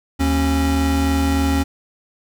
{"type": "tone pair together", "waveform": "square", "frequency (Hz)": [76.7, 273.3], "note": ["D#2", "C#4"], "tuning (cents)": [-24, -24], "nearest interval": "octave + minor seventh", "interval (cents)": 2200, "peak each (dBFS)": -19, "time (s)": [0.19, 1.64], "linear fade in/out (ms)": 20, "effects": []}